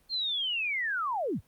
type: linear sweep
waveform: sine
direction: down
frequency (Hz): 4266 to 49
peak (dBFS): -28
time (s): 0.09-1.41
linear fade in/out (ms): 50
effects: pink hiss -66 dBFS RMS until 1.47 s + Opus 32 kbps